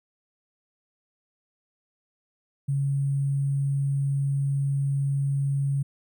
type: tone with sample-and-hold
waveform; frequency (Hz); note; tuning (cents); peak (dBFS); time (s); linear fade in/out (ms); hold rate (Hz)
sine; 138.9; C#3; +4; -22; 2.68-5.83; 10; 8820
effects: none